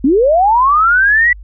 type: linear sweep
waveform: sine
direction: up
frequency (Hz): 244.1 to 1979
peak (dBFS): -7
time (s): 0.04-1.33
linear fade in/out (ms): 5
effects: added 50 Hz sine -30 dBFS peak until 1.43 s